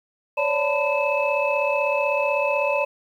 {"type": "tone cluster", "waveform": "sine", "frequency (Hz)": [542, 578, 891, 1002, 2601], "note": ["C#5", "D5", "A5", "B5", "E7"], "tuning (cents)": [-39, -28, 22, 25, -24], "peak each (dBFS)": [-27, -22, -28, -28, -25], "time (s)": [0.37, 2.85], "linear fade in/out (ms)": 10, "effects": ["tanh soft clip ceiling -9 dBFS", "9-bit"]}